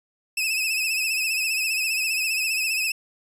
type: tone with vibrato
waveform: sawtooth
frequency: 2587 Hz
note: E7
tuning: 33 cents flat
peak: -19 dBFS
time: 0.37-2.92 s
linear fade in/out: 5 ms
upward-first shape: sine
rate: 15 Hz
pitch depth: 62 cents each way
effects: resampled to 32000 Hz